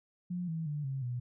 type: tone with pitch steps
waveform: sine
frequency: 177.9 / 162.2 / 147.88 / 134.82 / 122.92 Hz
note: F3 / E3 / D3 / C#3 / B2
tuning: +32 / -28 / +12 / -48 / -8 cents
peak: -33 dBFS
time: 0.3-1.2 s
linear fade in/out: 10 ms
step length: 180 ms
effects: none